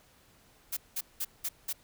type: noise bursts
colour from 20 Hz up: blue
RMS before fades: -33 dBFS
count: 5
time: 0.72-1.73 s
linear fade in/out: 10 ms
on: 50 ms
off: 190 ms
effects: pink hiss -62 dBFS RMS until 1.83 s